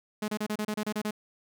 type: tone bursts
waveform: sawtooth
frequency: 212 Hz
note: G#3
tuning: 36 cents sharp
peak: -25 dBFS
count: 10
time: 0.22-1.109 s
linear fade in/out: 5 ms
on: 61 ms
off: 31 ms
effects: none